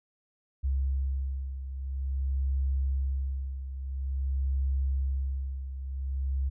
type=beating tone pair; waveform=sine; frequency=67.1 / 67.59 Hz; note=C2 / C#2; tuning=+44 / -43 cents; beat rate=0.49 Hz; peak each=-28 / -34 dBFS; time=0.63-6.5 s; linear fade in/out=20 ms; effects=none